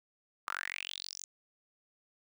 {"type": "tone with high-pass filter sweep", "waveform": "sawtooth", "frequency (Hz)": 46.25, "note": "F#1", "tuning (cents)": 0, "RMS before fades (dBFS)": -41, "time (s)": [0.47, 1.24], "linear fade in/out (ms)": 0, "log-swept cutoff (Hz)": [1200, 6800], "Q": 7.2, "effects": []}